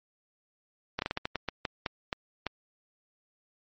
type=slowing click train; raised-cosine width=0.3 ms; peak=-14 dBFS; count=12; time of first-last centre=0.99-2.467 s; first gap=31 ms; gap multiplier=1.27; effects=MP3 32 kbps